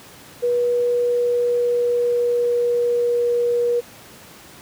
sine tone with pitch glide, 484.5 to 479.2 Hz, B4 to A#4, -33 to +48 cents, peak -16 dBFS, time 0.42-3.81 s, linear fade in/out 20 ms, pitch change -19 cents, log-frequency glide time 0.92-3.24 s, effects pink hiss -43 dBFS RMS until 4.61 s + high-pass 100 Hz 12 dB/octave

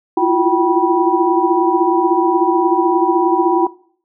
sine tone cluster, 330.8 / 344.1 / 360.5 / 773 / 975 Hz, E4 / F4 / F#4 / G5 / B5, +6 / -26 / -45 / -24 / -23 cents, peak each -18 dBFS, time 0.17-3.67 s, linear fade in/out 5 ms, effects noise-tail reverb RT60 0.5 s tail -19 dB re dry

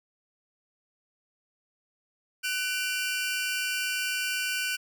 sawtooth tone cluster, 1500 / 2368 / 2762 Hz, F#6 / D7 / F7, +23 / +14 / -20 cents, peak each -27 / -30 / -31 dBFS, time 2.43-4.77 s, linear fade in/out 20 ms, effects none

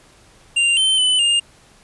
square tone with pitch steps, 2786 / 3091 / 3011 / 2815 Hz, F7 / G7 / F#7 / F7, -5 / -25 / +30 / +13 cents, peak -14 dBFS, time 0.56-1.4 s, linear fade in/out 10 ms, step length 210 ms, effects pink hiss -50 dBFS RMS until 1.83 s + resampled to 24000 Hz

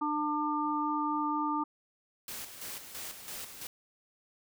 harmonic tone, 299.3 Hz, D4, 33 cents sharp, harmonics 1 / 3 / 4, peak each -33 / -33 / -33 dBFS, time 0.01-1.64 s, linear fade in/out 10 ms
white noise with tremolo, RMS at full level -41 dBFS, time 2.28-3.67 s, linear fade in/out 2 ms, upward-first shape square, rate 3 Hz, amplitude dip 55%
effects none

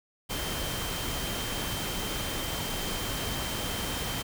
sine tone in noise, 3133 Hz, G7, 2 cents flat, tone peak -39 dBFS, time 0.29-4.23 s, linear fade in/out 20 ms, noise pink, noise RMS -33 dBFS, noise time 0.29-4.23 s, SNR -9 dB, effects none

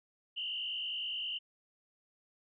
sine tone with frequency modulation, 2938 Hz, F#7, 13 cents flat, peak -35 dBFS, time 0.36-1.39 s, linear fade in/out 20 ms, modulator 49.7 Hz, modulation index 3, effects none

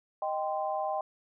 sine chord, C minor, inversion first, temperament equal with one note detuned, 622.3 / 784 / 1037.5 Hz, Eb5 / G5 / C6, 0 / 0 / -15 cents, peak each -33 / -32 / -37 dBFS, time 0.22-1.01 s, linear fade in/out 2 ms, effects none

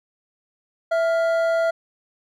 triangle tone pair together, 660.7 / 1400 Hz, E5 / F6, +4 / +4 cents, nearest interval octave + minor second, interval 1300 cents, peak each -16 / -26 dBFS, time 0.91-1.71 s, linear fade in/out 10 ms, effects none

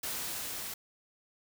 white noise with level ramp, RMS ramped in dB -36 to -40 dBFS, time 0.03-0.74 s, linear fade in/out 5 ms, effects none

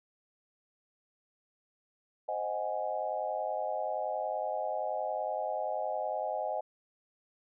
sine chord, Ab dominant seventh, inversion first, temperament equal, 523.3 / 622.3 / 740 / 830.6 Hz, C5 / Eb5 / Gb5 / Ab5, 0 / 0 / 0 / 0 cents, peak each -39 / -35 / -37 / -37 dBFS, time 2.28-6.61 s, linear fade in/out 10 ms, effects none

